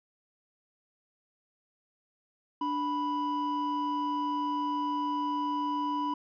triangle tone pair together, 293.4 / 987 Hz, D4 / B5, -2 / -1 cents, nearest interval octave + major sixth, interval 2101 cents, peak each -31 / -28 dBFS, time 2.61-6.14 s, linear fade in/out 5 ms, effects resampled to 11025 Hz

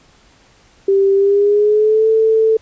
sine tone with pitch glide, 392 to 442.6 Hz, G4 to A4, 0 to +10 cents, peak -9 dBFS, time 0.88-2.57 s, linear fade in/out 5 ms, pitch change +210 cents, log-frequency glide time 1.14-2.08 s, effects pink hiss -50 dBFS RMS until 2.61 s + resampled to 16000 Hz

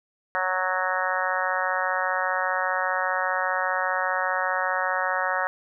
harmonic tone, 185 Hz, F#3, in tune, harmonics 3 / 4 / 5 / 6 / 7 / 8 / 9 / 10, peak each -31 / -31 / -31 / -31 / -31 / -31 / -31 / -31 dBFS, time 0.35-5.47 s, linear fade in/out 0 ms, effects none

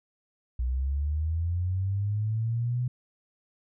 sine linear sweep, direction up, 59.9 to 125.6 Hz, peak -25 dBFS, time 0.59-2.88 s, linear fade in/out 5 ms, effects none

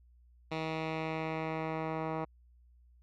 10% pulse tone with low-pass filter sweep, 159.3 Hz, D#3, 41 cents sharp, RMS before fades -36 dBFS, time 0.51-2.25 s, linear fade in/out 10 ms, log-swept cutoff 3400 to 1400 Hz, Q 1.5, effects added 60 Hz sine -59 dBFS peak until 3.02 s

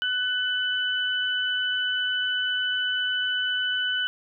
sine tone pair together, 1498 / 2996 Hz, F#6 / F#7, +21 / +21 cents, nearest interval octave, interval 1200 cents, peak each -26 dBFS, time 0.02-4.07 s, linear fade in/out 0 ms, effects none

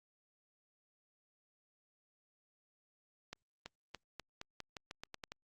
accelerating click train, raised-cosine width 0.2 ms, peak -27 dBFS, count 12, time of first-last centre 3.33-5.32 s, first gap 330 ms, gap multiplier 0.87, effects Opus 48 kbps

